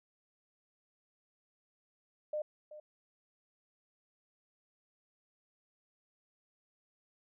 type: tone with echo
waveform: sine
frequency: 605 Hz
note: D#5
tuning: 49 cents flat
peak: -33 dBFS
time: 2.33-2.42 s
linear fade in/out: 5 ms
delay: 380 ms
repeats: 1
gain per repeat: -14 dB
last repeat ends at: 2.8 s
effects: none